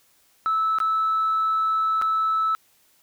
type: tone with dropouts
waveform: sine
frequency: 1308 Hz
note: E6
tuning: 14 cents flat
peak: -18 dBFS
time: 0.46-2.55 s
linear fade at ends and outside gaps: 0 ms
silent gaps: 0.786-0.802 / 2.015-2.021 s
effects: tanh soft clip ceiling -16 dBFS + white hiss -61 dBFS RMS until 3.02 s